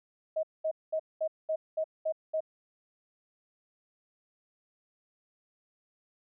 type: tone bursts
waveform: sine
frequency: 632 Hz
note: D#5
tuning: 27 cents sharp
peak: -27 dBFS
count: 8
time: 0.36-2.406 s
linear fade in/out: 10 ms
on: 72 ms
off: 210 ms
effects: none